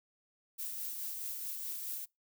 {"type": "noise with tremolo", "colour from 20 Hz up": "violet", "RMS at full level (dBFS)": -39, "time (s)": [0.58, 2.06], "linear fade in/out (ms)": 20, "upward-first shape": "sine", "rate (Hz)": 4.7, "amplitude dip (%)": 30, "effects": ["noise-tail reverb RT60 0.2 s tail -25 dB re dry"]}